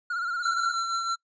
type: tone with vibrato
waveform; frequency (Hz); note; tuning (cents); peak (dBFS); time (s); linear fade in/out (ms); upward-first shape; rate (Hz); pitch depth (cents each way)
triangle; 1400; F6; +4; -25; 0.1-0.74; 5; sine; 17; 66
type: tone with tremolo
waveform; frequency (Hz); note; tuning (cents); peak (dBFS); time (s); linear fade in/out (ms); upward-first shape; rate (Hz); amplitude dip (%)
square; 1356; E6; +49; -25; 0.42-1.16; 20; triangle; 6.1; 45
effects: noise-tail reverb RT60 0.1 s tail -25 dB re dry + resampled to 16000 Hz